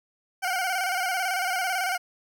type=tone with vibrato; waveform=20% pulse; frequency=740 Hz; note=F#5; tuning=in tune; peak=-20 dBFS; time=0.42-1.98 s; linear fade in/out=20 ms; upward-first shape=square; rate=18 Hz; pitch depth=59 cents each way; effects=none